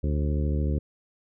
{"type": "harmonic tone with a mistuned harmonic", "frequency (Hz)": 73.42, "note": "D2", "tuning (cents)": 0, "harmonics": [1, 2, 3, 4, 5, 6, 7], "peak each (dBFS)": [-24, -30, -34, -36, -38, -40, -41], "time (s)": [0.03, 0.79], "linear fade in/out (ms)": 10, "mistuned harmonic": 7, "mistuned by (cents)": 52, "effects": []}